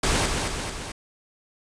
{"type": "noise with echo", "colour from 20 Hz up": "pink", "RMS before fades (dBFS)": -22, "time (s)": [0.03, 0.26], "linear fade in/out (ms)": 5, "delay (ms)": 220, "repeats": 3, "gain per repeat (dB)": -4, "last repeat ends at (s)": 0.92, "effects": ["resampled to 22050 Hz"]}